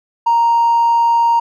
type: tone with hard clipping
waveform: sine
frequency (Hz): 932.3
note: A#5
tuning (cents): 0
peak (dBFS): -10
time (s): 0.26-1.4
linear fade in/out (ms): 10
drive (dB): 1
effects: none